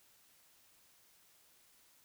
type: silence
effects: white hiss -67 dBFS RMS until 2.04 s